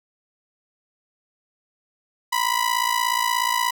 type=ring-modulated tone; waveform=sawtooth; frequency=987.8 Hz; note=B5; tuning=in tune; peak=-13 dBFS; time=2.32-3.71 s; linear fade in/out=10 ms; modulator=28.4 Hz; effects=8-bit